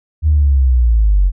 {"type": "linear sweep", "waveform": "sine", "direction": "down", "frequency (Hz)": [78.6, 44.21], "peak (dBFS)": -7, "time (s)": [0.22, 1.32], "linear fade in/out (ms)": 50, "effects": ["tanh soft clip ceiling -3 dBFS"]}